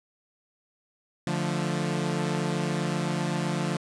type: chord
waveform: sawtooth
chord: D minor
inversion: none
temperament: equal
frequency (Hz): 146.83 / 174.61 / 220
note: D3 / F3 / A3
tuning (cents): 0 / 0 / 0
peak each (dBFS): -26 / -25 / -30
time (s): 1.27-3.77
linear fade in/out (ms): 2
effects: resampled to 22050 Hz